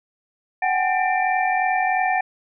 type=tone cluster; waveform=sine; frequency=745 / 788 / 836 / 1798 / 2354 Hz; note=F#5 / G5 / G#5 / A6 / D7; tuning=+12 / +9 / +11 / +37 / +3 cents; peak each=-20 / -28 / -28 / -25 / -27 dBFS; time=0.62-2.21 s; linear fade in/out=5 ms; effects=none